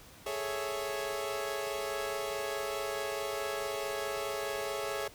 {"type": "chord", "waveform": "sawtooth", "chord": "A major seventh", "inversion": "third", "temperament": "equal", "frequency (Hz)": [415.3, 440, 554.4, 659.3], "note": ["G#4", "A4", "C#5", "E5"], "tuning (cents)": [0, 0, 0, 0], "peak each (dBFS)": [-34, -39, -34, -37], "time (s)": [0.26, 5.08], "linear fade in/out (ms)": 5, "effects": ["pink hiss -54 dBFS RMS until 5.14 s"]}